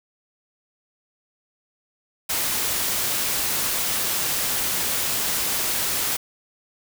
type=noise; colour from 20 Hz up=white; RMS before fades=-24 dBFS; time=2.29-6.17 s; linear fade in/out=10 ms; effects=none